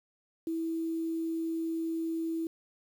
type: tone with quantisation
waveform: sine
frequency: 327.5 Hz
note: E4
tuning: 11 cents flat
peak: -30 dBFS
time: 0.47-2.47 s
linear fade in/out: 2 ms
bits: 9
effects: none